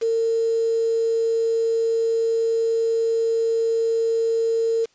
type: tone with quantisation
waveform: sine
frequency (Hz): 455.1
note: A#4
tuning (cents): -42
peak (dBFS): -18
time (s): 0.01-4.86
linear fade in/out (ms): 20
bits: 6
effects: white hiss -61 dBFS RMS until 4.94 s + resampled to 16000 Hz